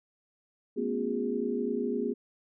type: tone cluster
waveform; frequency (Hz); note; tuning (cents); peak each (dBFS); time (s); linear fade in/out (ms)
sine; 214.9 / 243.3 / 274.8 / 358.7 / 410.3; A3 / B3 / C#4 / F4 / G#4; -41 / -26 / -15 / +46 / -21; -39 / -32 / -38 / -36 / -32; 0.76-2.14; 20
effects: none